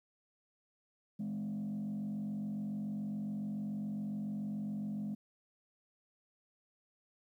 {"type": "tone with frequency modulation", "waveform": "sine", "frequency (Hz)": 207.7, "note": "G#3", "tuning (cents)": 0, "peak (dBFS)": -34, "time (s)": [1.19, 5.15], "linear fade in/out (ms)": 10, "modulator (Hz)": 47.1, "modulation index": 0.7, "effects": ["tanh soft clip ceiling -34 dBFS", "12-bit"]}